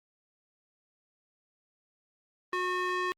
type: tone with band-pass filter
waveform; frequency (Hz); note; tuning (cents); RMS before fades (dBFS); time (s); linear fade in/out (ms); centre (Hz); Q
square; 363.7; F#4; -30; -31; 2.53-3.12; 0; 1500; 1.2
effects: Opus 32 kbps